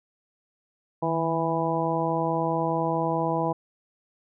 harmonic tone with a mistuned harmonic, 164.7 Hz, E3, 1 cent flat, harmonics 1 / 2 / 3 / 4 / 5 / 6, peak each -30 / -30 / -30 / -30 / -30 / -30 dBFS, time 1.02-3.53 s, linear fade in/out 10 ms, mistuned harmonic 1, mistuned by -52 cents, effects none

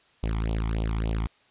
sawtooth tone with flanger, 55 Hz, A1, in tune, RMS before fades -27 dBFS, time 0.23-1.27 s, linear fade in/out 0 ms, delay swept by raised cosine 0.28 to 0.95 ms, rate 3.5 Hz, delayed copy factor +0.95, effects white hiss -61 dBFS RMS until 1.5 s + resampled to 8000 Hz

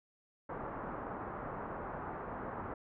white low-pass noise, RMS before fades -42 dBFS, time 0.49-2.74 s, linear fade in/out 5 ms, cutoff 1300 Hz, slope 24 dB/octave, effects low-pass 2000 Hz 12 dB/octave

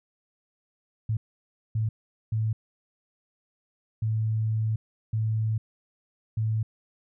sine tone bursts at uneven times, 110 Hz, A2, in tune, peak -23 dBFS, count 6, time 1.09-1.17 / 1.75-1.89 / 2.32-2.53 / 4.02-4.76 / 5.13-5.58 / 6.37-6.63 s, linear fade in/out 5 ms, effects none

